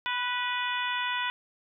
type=harmonic tone with a mistuned harmonic; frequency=493.9 Hz; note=B4; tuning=in tune; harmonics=2 / 3 / 4 / 5 / 6 / 7; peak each=-32 / -34 / -35 / -36 / -37 / -37 dBFS; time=0.06-1.3 s; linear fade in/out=0 ms; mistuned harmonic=4; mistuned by=-22 cents; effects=none